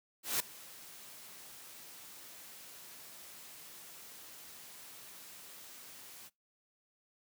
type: noise with ADSR envelope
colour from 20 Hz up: white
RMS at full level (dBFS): -31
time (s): 0.23-6.3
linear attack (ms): 170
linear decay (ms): 5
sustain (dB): -21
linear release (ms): 34
effects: noise-tail reverb RT60 0.2 s tail -24 dB re dry + high-pass 100 Hz 12 dB/octave